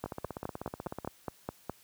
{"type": "two click trains", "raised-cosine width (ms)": 1, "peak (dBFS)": [-20, -23], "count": [9, 17], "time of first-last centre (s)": [[0.04, 1.696], [0.06, 1.048]], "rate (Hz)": [4.83, 16.2], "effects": ["white hiss -61 dBFS RMS until 1.83 s", "high-pass 60 Hz 12 dB/octave"]}